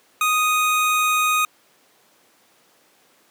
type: tone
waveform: 25% pulse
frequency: 1244.5 Hz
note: D#6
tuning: in tune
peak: -13 dBFS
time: 0.21-1.45 s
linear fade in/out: 2 ms
effects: pink hiss -57 dBFS RMS until 3.3 s + high-pass 300 Hz 12 dB/octave